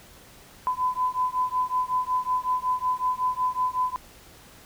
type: beating tone pair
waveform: sine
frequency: 1006 / 1011.4 Hz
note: B5 / B5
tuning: +32 / +41 cents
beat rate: 5.4 Hz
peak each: -26 dBFS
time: 0.67-3.96 s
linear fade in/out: 0 ms
effects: pink hiss -50 dBFS RMS until 4.65 s